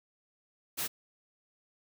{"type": "noise", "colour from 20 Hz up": "white", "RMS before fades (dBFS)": -34, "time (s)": [0.77, 0.88], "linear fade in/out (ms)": 20, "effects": []}